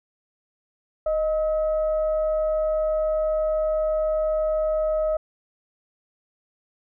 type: tone with frequency modulation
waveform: sine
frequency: 623 Hz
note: D#5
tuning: 2 cents sharp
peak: -20 dBFS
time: 1.06-5.17 s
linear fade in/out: 5 ms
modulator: 659 Hz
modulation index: 0.31
effects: none